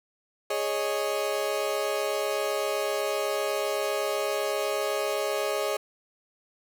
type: chord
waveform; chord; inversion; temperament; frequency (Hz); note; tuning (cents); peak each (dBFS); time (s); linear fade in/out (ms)
35% pulse; Ab suspended fourth; none; equal; 415.3 / 554.4 / 622.3; Ab4 / Db5 / Eb5; 0 / 0 / 0; -29; 0.5-5.77; 5
effects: none